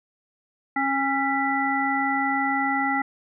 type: harmonic tone with a mistuned harmonic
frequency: 272.6 Hz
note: C#4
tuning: 29 cents flat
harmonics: 1 / 3 / 5 / 7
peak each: -27 / -25 / -29 / -26 dBFS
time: 0.76-3.02 s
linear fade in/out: 5 ms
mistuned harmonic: 7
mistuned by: +59 cents
effects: none